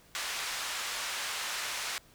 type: band-pass noise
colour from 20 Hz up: pink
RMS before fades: -36 dBFS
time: 0.15-1.98 s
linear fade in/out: 0 ms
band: 1200 to 8400 Hz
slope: 12 dB/octave
effects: pink hiss -60 dBFS RMS until 2.14 s